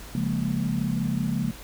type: chord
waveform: sine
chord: Bb minor seventh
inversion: first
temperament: equal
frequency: 138.59 / 174.61 / 207.7 / 233.1 Hz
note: Db3 / F3 / Ab3 / Bb3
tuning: 0 / 0 / 0 / 0 cents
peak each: -29 dBFS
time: 0.15-1.51 s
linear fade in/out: 2 ms
effects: added 50 Hz sine -44 dBFS peak until 1.63 s + pink hiss -44 dBFS RMS until 1.63 s